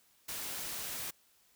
white noise, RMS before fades -40 dBFS, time 0.28-1.11 s, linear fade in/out 10 ms, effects white hiss -68 dBFS RMS until 1.55 s

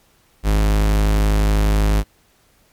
45% pulse tone, 51.91 Hz, G#1, in tune, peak -13 dBFS, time 0.43-2.04 s, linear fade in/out 50 ms, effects pink hiss -57 dBFS RMS until 2.72 s + MP3 96 kbps

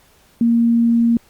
sine tone, 233.1 Hz, A#3, in tune, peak -11 dBFS, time 0.41-1.17 s, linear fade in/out 2 ms, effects pink hiss -53 dBFS RMS until 1.29 s + Opus 48 kbps

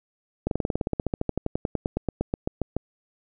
slowing click train, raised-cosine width 2 ms, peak -11 dBFS, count 28, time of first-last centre 0.47-2.766 s, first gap 42 ms, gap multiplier 1.05, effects none

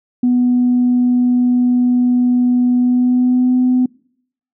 sine tone with pitch glide, 246.9 to 252.2 Hz, B3 to B3, 0 to +36 cents, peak -9 dBFS, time 0.23-3.86 s, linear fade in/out 5 ms, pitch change +36 cents, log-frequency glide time 2.77-3.56 s, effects noise-tail reverb RT60 0.7 s tail -26 dB re dry + tanh soft clip ceiling -6 dBFS

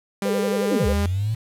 sawtooth tone with pitch glide, 198.9 to 201.8 Hz, G3 to G#3, +25 to -49 cents, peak -19 dBFS, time 0.22-1.06 s, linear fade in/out 2 ms, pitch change +26 cents, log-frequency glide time 0.52-0.88 s
sine tone with vibrato, 465.4 Hz, A#4, 3 cents flat, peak -22 dBFS, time 0.25-0.93 s, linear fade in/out 5 ms, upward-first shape sine, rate 11 Hz, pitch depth 190 cents each way
sine linear two-way sweep, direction down then up, 329.6 to 69.3 to 114.3 Hz, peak -20 dBFS, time 0.71-1.35 s, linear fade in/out 10 ms, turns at 0.87 s
effects resampled to 32000 Hz + 7-bit

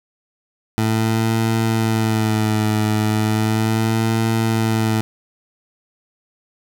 20% pulse tone with vibrato, 110 Hz, A2, in tune, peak -11 dBFS, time 0.78-5.01 s, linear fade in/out 0 ms, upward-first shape sine, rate 0.36 Hz, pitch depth 41 cents each way, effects none

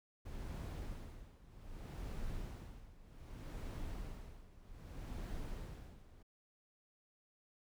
brown noise with tremolo, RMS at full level -43 dBFS, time 0.25-6.23 s, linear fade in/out 10 ms, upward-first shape sine, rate 0.64 Hz, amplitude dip 85%, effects none

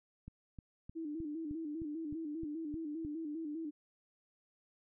click train, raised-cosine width 5 ms, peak -35 dBFS, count 10, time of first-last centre 0.28-3.049 s, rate 3.25 Hz
sine tone with vibrato, 311.1 Hz, D#4, in tune, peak -38 dBFS, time 0.95-3.71 s, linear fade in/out 20 ms, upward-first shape square, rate 5 Hz, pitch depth 82 cents each way
effects none

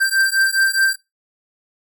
square beating tone pair, 1568 / 1572.8 Hz, G6 / G6, 0 / +5 cents, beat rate 4.8 Hz, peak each -18 dBFS, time 0-0.96 s, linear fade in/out 20 ms, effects noise-tail reverb RT60 0.2 s tail -21 dB re dry

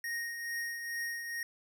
square tone with tremolo, 1864.7 Hz, A#6, in tune, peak -34 dBFS, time 0.04-1.43 s, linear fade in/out 2 ms, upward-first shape triangle, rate 2.3 Hz, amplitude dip 50%, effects none

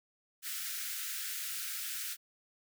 white high-pass noise, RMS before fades -39 dBFS, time 0.42-2.17 s, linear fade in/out 50 ms, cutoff 1300 Hz, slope 96 dB/octave, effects none

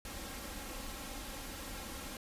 pink noise with comb filter, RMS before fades -44 dBFS, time 0.05-2.17 s, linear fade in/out 2 ms, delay 3.7 ms, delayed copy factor +0.6, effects resampled to 32000 Hz

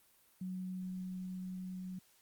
sine tone with level ramp, 184.8 Hz, F#3, 2 cents flat, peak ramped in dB -38 to -41 dBFS, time 0.41-1.99 s, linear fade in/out 5 ms, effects white hiss -68 dBFS RMS until 2.21 s + Opus 32 kbps

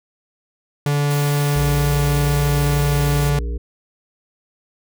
45% pulse tone, 144.6 Hz, D3, 27 cents flat, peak -16 dBFS, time 0.86-3.39 s, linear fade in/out 2 ms
white noise, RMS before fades -32 dBFS, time 1.1-3.3 s, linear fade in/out 10 ms
harmonic tone, 58.27 Hz, A#1, in tune, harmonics 1 / 3 / 5 / 7 / 8, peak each -21 / -38 / -38 / -37 / -39 dBFS, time 1.55-3.58 s, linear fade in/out 10 ms
effects none

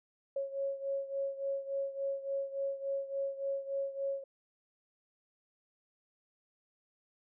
sine beating tone pair, 549 / 552.5 Hz, C#5 / C#5, -17 / -6 cents, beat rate 3.5 Hz, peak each -35 / -39 dBFS, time 0.36-4.24 s, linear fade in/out 5 ms, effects none

